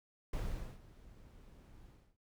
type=noise with ADSR envelope; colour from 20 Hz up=brown; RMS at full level=-37 dBFS; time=0.33-2.17 s; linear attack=4 ms; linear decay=450 ms; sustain=-20 dB; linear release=280 ms; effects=none